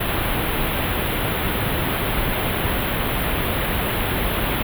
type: band-stop noise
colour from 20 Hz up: pink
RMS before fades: -22 dBFS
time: 0-4.63 s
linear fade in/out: 10 ms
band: 3600 to 11000 Hz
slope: 48 dB/octave
effects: none